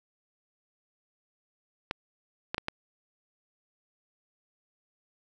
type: clicks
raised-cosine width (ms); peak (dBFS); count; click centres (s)
0.3; -14; 4; 1.911 / 2.545 / 2.581 / 2.684
effects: none